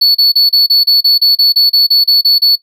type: tone bursts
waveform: triangle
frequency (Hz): 4435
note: C#8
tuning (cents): 0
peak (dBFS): -3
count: 15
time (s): 0.01-2.558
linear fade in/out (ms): 10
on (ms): 140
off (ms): 32
effects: noise-tail reverb RT60 0.1 s tail -18 dB re dry